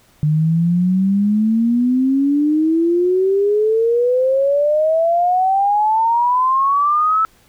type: exponential sweep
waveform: sine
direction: up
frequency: 149.3 to 1318.5 Hz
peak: -12 dBFS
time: 0.23-7.25 s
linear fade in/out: 0 ms
effects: pink hiss -53 dBFS RMS until 7.48 s